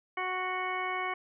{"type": "harmonic tone with a mistuned harmonic", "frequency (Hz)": 369.2, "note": "F#4", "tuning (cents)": -4, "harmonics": [1, 2, 3, 4, 5, 6, 8], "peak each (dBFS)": [-40, -37, -35, -44, -41, -36, -48], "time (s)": [0.17, 1.14], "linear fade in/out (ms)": 5, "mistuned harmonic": 8, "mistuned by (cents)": 17, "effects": []}